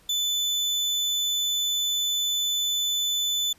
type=tone; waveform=35% pulse; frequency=3500 Hz; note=A7; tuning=10 cents flat; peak=-21 dBFS; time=0.09-3.53 s; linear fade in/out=5 ms; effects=pink hiss -58 dBFS RMS until 3.58 s + resampled to 32000 Hz